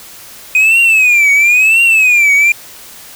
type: tone with vibrato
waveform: triangle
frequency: 2489 Hz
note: D#7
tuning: in tune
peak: -4 dBFS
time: 0.55-2.52 s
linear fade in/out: 2 ms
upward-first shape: triangle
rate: 0.98 Hz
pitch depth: 190 cents each way
effects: white hiss -34 dBFS RMS until 3.15 s